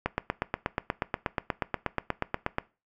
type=click train; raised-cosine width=0.5 ms; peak=-11 dBFS; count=22; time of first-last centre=0.06-2.584 s; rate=8.32 Hz; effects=noise-tail reverb RT60 0.3 s tail -20 dB re dry